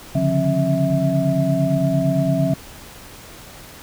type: tone cluster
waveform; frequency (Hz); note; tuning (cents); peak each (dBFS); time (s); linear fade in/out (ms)
sine; 140.1 / 148.9 / 177.8 / 269.7 / 653; C#3 / D3 / F3 / C#4 / E5; +19 / +24 / +31 / -47 / -17; -22; 0.15-2.54; 5
effects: pink hiss -40 dBFS RMS until 3.82 s